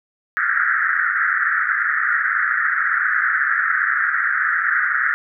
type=band-pass noise; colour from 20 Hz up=white; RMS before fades=-19 dBFS; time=0.37-5.14 s; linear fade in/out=0 ms; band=1300 to 1900 Hz; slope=96 dB/octave; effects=none